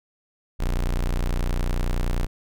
40% pulse tone, 29.85 Hz, A#0, 42 cents sharp, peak -20 dBFS, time 0.59-2.27 s, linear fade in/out 20 ms, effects none

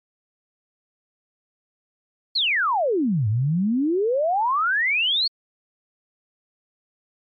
sine exponential two-way sweep, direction down then up, 4495 to 101.1 to 4495 Hz, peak -18 dBFS, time 2.35-5.28 s, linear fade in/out 10 ms, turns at 3.28 s, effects MP3 64 kbps

